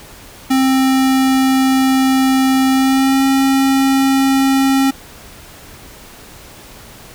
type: tone with pitch glide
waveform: square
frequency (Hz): 264.1 to 269.5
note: C4 to C#4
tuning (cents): +16 to -49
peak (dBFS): -11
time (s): 0.5-4.91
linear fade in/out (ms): 10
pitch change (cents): +35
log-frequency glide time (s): 2.71-3.23
effects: pink hiss -38 dBFS RMS until 7.14 s